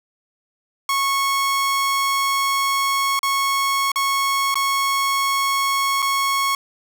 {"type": "tone with dropouts", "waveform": "sawtooth", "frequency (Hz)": 1100, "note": "C#6", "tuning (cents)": -14, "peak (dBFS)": -14, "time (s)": [0.89, 6.55], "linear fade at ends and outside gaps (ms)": 2, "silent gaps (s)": [[3.192, 3.23], [3.918, 3.958], [4.543, 4.555], [6.021, 6.025]], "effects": []}